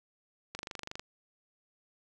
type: click train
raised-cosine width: 0.2 ms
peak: -22 dBFS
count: 12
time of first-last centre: 0.55-0.995 s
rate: 24.7 Hz
effects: none